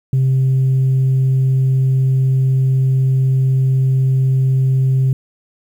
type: tone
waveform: sine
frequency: 132 Hz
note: C3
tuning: 16 cents sharp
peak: -9 dBFS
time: 0.13-5.13 s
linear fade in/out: 2 ms
effects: tanh soft clip ceiling -9 dBFS + 8-bit